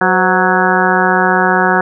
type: harmonic tone with a mistuned harmonic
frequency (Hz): 185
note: F#3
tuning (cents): 0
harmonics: 1 / 2 / 3 / 4 / 5 / 6 / 7 / 8 / 9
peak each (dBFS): -18 / -17 / -21 / -16 / -17 / -21 / -20 / -16 / -17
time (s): 0.01-1.81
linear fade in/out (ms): 2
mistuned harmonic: 3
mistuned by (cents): -97
effects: none